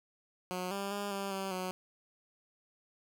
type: tone with pitch steps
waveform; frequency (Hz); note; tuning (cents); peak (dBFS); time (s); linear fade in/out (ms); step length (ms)
10% pulse; 182 / 198.2 / 202.6 / 197.2 / 193.1 / 184.5; F#3 / G3 / G#3 / G3 / G3 / F#3; -28 / +19 / -43 / +11 / -26 / -5; -27; 0.51-1.71; 0; 200
effects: none